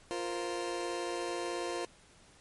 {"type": "chord", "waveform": "30% pulse", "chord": "F suspended fourth", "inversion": "none", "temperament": "just", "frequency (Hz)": [349.2, 465.6, 523.8], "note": ["F4", "Bb4", "C5"], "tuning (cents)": [0, -2, 2], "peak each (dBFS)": [-34, -38, -38], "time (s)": [0.11, 1.85], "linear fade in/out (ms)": 0, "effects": ["pink hiss -60 dBFS RMS until 2.4 s", "MP3 48 kbps"]}